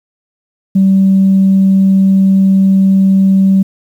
sine tone, 192.6 Hz, G3, 30 cents flat, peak -4 dBFS, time 0.75-3.63 s, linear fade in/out 10 ms, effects tanh soft clip ceiling -1 dBFS + 7-bit

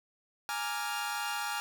sawtooth chord, Bb dominant seventh, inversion third, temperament equal, 830.6 / 932.3 / 1174.7 / 1396.9 Hz, Ab5 / Bb5 / D6 / F6, 0 / 0 / 0 / 0 cents, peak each -33 / -37 / -39 / -33 dBFS, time 0.49-1.6 s, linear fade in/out 0 ms, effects none

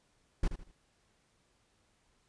brown noise with echo, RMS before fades -27 dBFS, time 0.43-0.48 s, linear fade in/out 5 ms, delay 79 ms, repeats 3, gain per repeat -10 dB, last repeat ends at 0.717 s, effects pink hiss -72 dBFS RMS until 2.28 s + resampled to 22050 Hz

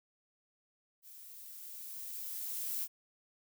violet noise with level ramp, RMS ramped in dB -54 to -36 dBFS, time 1.02-2.88 s, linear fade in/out 50 ms, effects none

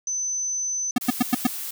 sine tone, 6090 Hz, F#8, 49 cents sharp, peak -24 dBFS, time 0.07-0.91 s, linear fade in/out 2 ms
square tone bursts, 246.9 Hz, B3, in tune, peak -16 dBFS, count 5, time 0.96-1.47 s, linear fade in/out 5 ms, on 22 ms, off 100 ms
blue noise, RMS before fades -32 dBFS, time 1.01-1.71 s, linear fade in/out 5 ms
effects none

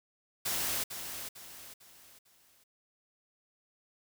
white noise with echo, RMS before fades -33 dBFS, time 0.45-0.84 s, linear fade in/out 10 ms, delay 450 ms, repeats 4, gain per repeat -8 dB, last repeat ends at 2.64 s, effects none

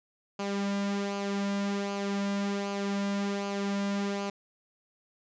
sawtooth tone with flanger, 200 Hz, G3, 35 cents sharp, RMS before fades -31 dBFS, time 0.39-4.3 s, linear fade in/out 5 ms, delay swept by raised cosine 0.53 to 2.73 ms, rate 1.3 Hz, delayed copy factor -0.5, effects resampled to 16000 Hz

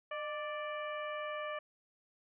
harmonic tone with a mistuned harmonic, 587.3 Hz, D5, in tune, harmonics 1 / 2 / 3 / 4 / 5, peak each -40 / -42 / -46 / -48 / -52 dBFS, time 0.11-1.59 s, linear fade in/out 5 ms, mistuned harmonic 1, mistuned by +56 cents, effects none

